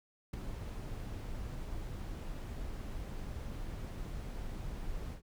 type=noise with ADSR envelope; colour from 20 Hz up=brown; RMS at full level=-32 dBFS; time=0.33-5.22 s; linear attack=10 ms; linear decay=3 ms; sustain=-9 dB; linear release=98 ms; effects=none